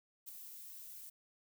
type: noise with ADSR envelope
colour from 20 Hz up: violet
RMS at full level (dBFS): -45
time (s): 0.26-1.1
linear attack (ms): 27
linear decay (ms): 6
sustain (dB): -6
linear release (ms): 9
effects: none